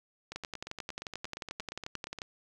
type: two click trains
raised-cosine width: 0.2 ms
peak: -23 / -20 dBFS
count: 17 / 22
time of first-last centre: 0.32-2.187 / 0.36-2.218 s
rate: 8.57 / 11.3 Hz
effects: none